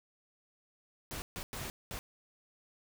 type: noise bursts at uneven times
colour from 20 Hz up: pink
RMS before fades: -41 dBFS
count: 4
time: 1.11-1.22 / 1.36-1.43 / 1.53-1.7 / 1.91-1.99 s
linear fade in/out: 0 ms
effects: none